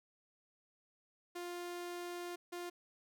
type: tone bursts at uneven times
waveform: sawtooth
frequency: 351 Hz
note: F4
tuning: 9 cents sharp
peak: -38 dBFS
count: 2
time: 1.35-2.36 / 2.52-2.7 s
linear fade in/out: 10 ms
effects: none